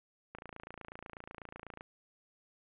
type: click train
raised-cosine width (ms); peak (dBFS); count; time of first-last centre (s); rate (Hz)
0.5; -30; 42; 0.35-1.809; 28.1
effects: resampled to 8000 Hz + 11-bit